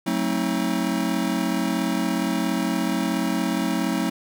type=chord; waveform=square; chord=F# diminished seventh; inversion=none; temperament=just; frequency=185 / 222 / 266.4 / 319.7 Hz; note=F#3 / A3 / C4 / Eb4; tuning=0 / +16 / +31 / +47 cents; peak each=-28 dBFS; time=0.06-4.1 s; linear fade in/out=10 ms; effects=none